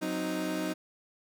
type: chord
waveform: 30% pulse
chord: C diminished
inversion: second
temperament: equal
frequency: 185 / 261.6 / 311.1 Hz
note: Gb3 / C4 / Eb4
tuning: 0 / 0 / 0 cents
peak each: -34 / -35 / -30 dBFS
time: 0.01-0.74 s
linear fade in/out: 20 ms
effects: none